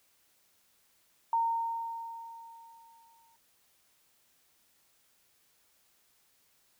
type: tone with exponential decay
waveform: sine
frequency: 919 Hz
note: A#5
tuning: 25 cents flat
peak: -24 dBFS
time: 1.33-3.36 s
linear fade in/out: 2 ms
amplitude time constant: 440 ms
effects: white hiss -69 dBFS RMS until 6.79 s